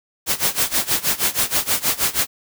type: noise with tremolo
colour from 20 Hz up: white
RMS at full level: -17 dBFS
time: 0.26-2.27 s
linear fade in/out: 50 ms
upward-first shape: sine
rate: 6.3 Hz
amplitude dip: 90%
effects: none